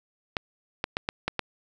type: clicks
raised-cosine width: 0.3 ms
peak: -10 dBFS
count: 6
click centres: 0.368 / 0.841 / 0.969 / 1.089 / 1.28 / 1.393 s
effects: none